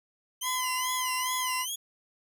15% pulse tone with vibrato, 3041 Hz, F#7, 47 cents sharp, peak -25 dBFS, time 0.41-1.76 s, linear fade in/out 10 ms, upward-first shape sine, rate 2.4 Hz, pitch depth 180 cents each way
30% pulse tone, 1017 Hz, C6, 50 cents flat, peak -27 dBFS, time 0.42-1.66 s, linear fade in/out 50 ms
effects none

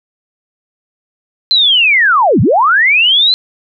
sine linear two-way sweep, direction down then up, 4127 to 87.31 to 4127 Hz, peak -6 dBFS, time 1.51-3.34 s, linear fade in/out 0 ms, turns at 2.41 s, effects none

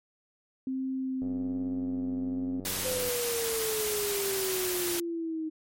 sine tone with vibrato, 261.6 Hz, C4, in tune, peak -29 dBFS, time 0.67-2.6 s, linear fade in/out 2 ms, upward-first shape sine, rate 1.2 Hz, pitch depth 11 cents each way
click train, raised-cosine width 2 ms, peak -30 dBFS, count 176, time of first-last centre 1.22-3.088 s, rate 93.7 Hz
white noise, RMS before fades -32 dBFS, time 2.65-5 s, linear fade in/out 2 ms
sine exponential sweep, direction down, 515 to 312.5 Hz, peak -30 dBFS, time 2.84-5.5 s, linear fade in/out 20 ms
effects MP3 64 kbps

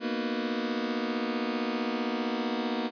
sawtooth chord, B major seventh, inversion third, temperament just, 231.5 / 246.9 / 308.7 / 370.4 Hz, A#3 / B3 / D#4 / F#4, -12 / 0 / -14 / +2 cents, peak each -28 / -29 / -32 / -34 dBFS, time 0-2.91 s, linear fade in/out 50 ms, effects resampled to 11025 Hz

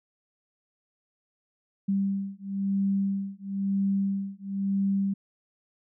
sine beating tone pair, 196 / 197 Hz, G3 / G3, 0 / +9 cents, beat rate 1 Hz, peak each -28 dBFS, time 1.88-5.14 s, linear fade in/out 10 ms, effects none

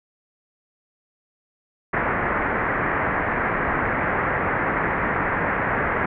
white low-pass noise, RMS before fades -23 dBFS, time 1.93-6.06 s, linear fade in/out 5 ms, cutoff 2000 Hz, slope 48 dB/octave, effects none

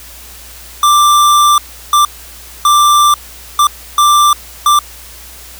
square tone bursts at uneven times, 1180 Hz, D6, 8 cents sharp, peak -6 dBFS, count 6, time 0.83-1.58 / 1.93-2.05 / 2.65-3.14 / 3.59-3.67 / 3.98-4.33 / 4.66-4.79 s, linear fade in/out 2 ms, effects added 60 Hz sine -37 dBFS peak until 5.59 s + white hiss -34 dBFS RMS until 5.59 s

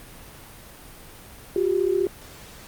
sine tone pair together, 358.9 / 394 Hz, F4 / G4, +47 / +9 cents, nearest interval major second, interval 162 cents, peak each -22 / -22 dBFS, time 1.56-2.07 s, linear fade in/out 2 ms, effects pink hiss -44 dBFS RMS until 2.67 s + Opus 32 kbps

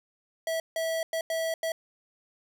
square tone bursts at uneven times, 652 Hz, E5, 19 cents flat, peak -28 dBFS, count 5, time 0.47-0.6 / 0.76-1.03 / 1.13-1.21 / 1.3-1.54 / 1.63-1.72 s, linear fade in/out 2 ms, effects none

